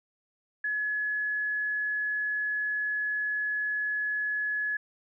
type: tone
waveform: sine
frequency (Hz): 1698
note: G#6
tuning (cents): +38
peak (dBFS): -27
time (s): 0.64-4.77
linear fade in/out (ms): 5
effects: none